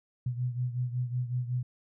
sine beating tone pair, 123 / 128.4 Hz, B2 / C3, -7 / -32 cents, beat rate 5.4 Hz, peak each -30 / -35 dBFS, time 0.26-1.63 s, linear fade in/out 5 ms, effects none

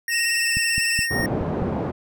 square tone with pitch glide, 1864.7 to 1851.8 Hz, A#6 to A#6, 0 to -12 cents, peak -24 dBFS, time 0.08-1.26 s, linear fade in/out 2 ms, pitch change -12 cents, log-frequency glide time 0.39-0.52 s
20% pulse tone with vibrato, 2674 Hz, E7, 24 cents sharp, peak -16 dBFS, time 0.09-1.08 s, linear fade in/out 50 ms, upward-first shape triangle, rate 18 Hz, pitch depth 51 cents each way
click train, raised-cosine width 5 ms, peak -16 dBFS, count 6, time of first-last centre 0.57-1.623 s, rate 4.75 Hz
pink band-pass noise, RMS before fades -25 dBFS, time 1.1-1.92 s, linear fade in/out 20 ms, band 120 to 630 Hz, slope 12 dB/octave
effects none

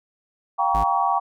sine chord, G half-diminished seventh, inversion third, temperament just, 705.6 / 784 / 940.8 / 1128.9 Hz, F5 / G5 / Bb5 / Db6, +18 / 0 / +16 / +31 cents, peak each -26 / -22 / -24 / -23 dBFS, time 0.58-1.2 s, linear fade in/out 20 ms
square tone, 53 Hz, G#1, 36 cents sharp, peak -25 dBFS, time 0.74-0.84 s, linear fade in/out 10 ms
effects none

